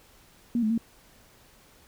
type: tone with pitch steps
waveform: sine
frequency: 237.3 / 216.4 / 228.9 Hz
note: A#3 / A3 / A#3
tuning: +31 / -29 / -31 cents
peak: -22 dBFS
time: 0.55-0.778 s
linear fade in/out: 2 ms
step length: 76 ms
effects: pink hiss -57 dBFS RMS until 1.87 s